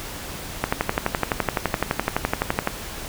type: click train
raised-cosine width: 0.5 ms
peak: -4 dBFS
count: 25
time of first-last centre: 0.64-2.674 s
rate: 11.8 Hz
effects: pink hiss -34 dBFS RMS until 3.08 s